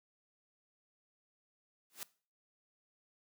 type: noise with exponential growth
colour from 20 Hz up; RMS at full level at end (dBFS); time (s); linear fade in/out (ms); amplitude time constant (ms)
white; -39; 1.9-2.03; 0; 28
effects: noise-tail reverb RT60 0.4 s tail -20 dB re dry + high-pass 200 Hz 12 dB/octave